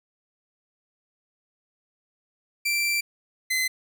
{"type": "tone pair in turn", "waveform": "sawtooth", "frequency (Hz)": [2349, 2045], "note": ["D7", "C7"], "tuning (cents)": [0, -40], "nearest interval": "major second", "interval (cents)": 240, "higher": "first", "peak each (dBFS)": -19, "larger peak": "neither", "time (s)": [[2.65, 3.01], [3.5, 3.68]], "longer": "first", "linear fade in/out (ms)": 10, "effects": []}